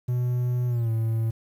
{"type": "tone with pitch glide", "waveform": "triangle", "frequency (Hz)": [123.47, 112.57], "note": ["B2", "A2"], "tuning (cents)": [0, 40], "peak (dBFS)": -20, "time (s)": [0.08, 1.31], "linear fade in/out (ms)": 10, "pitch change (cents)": -160, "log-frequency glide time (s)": [0.67, 0.91], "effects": ["9-bit"]}